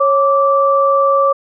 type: tone pair together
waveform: sine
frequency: 550.3 / 1166 Hz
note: C#5 / D6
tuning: -13 / -13 cents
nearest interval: octave + minor second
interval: 1300 cents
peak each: -12 dBFS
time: 0-1.33 s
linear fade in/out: 10 ms
effects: none